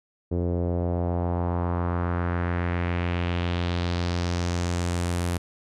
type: tone with low-pass filter sweep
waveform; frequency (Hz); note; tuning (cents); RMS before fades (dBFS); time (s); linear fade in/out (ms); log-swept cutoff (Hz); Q
sawtooth; 87.3; F2; 0; -26; 0.31-5.38; 10; 430 to 11000; 2
effects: none